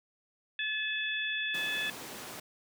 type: harmonic tone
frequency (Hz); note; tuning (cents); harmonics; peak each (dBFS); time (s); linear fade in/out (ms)
862; A5; -36; 2 / 3 / 4; -34 / -36 / -36; 0.59-1.9; 2
type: high-pass noise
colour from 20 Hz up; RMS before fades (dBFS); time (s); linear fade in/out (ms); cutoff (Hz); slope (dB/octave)
pink; -44; 1.54-2.4; 5; 210; 12
effects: none